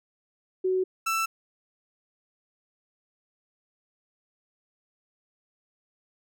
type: tone pair in turn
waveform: sine / 30% pulse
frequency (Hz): 372.9 / 1328.9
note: F#4 / E6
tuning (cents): +14 / +14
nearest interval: octave + minor seventh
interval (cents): 2200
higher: second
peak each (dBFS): -22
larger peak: neither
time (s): 0.64-0.84 / 1.06-1.26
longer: neither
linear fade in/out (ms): 10
effects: none